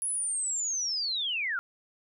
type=linear sweep; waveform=sine; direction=down; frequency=10548 to 1350 Hz; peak=-28 dBFS; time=0.02-1.59 s; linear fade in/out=0 ms; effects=none